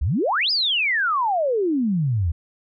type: exponential two-way sweep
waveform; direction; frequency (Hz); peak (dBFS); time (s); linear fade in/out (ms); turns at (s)
sine; up then down; 58.2 to 5160 to 76.6; -18; 0.01-2.32; 10; 0.51
effects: none